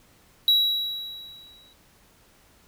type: tone with exponential decay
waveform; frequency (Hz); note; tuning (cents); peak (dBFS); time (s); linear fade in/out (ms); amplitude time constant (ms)
triangle; 3886; B7; -29; -13; 0.48-1.73; 1; 270
effects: pink hiss -58 dBFS RMS until 2.67 s